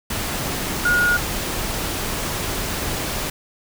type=tone in noise; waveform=sine; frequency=1438 Hz; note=F#6; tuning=50 cents flat; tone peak=-15 dBFS; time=0.85-1.17 s; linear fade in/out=5 ms; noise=pink; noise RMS=-25 dBFS; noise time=0.1-3.3 s; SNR=+7 dB; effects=none